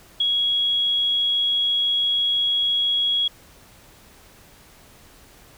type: tone with ADSR envelope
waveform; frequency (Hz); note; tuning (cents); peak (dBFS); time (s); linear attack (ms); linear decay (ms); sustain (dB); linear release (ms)
sine; 3322; G#7; 0; -16; 0.2-3.28; 6; 19; -2; 6
effects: pink hiss -50 dBFS RMS until 5.57 s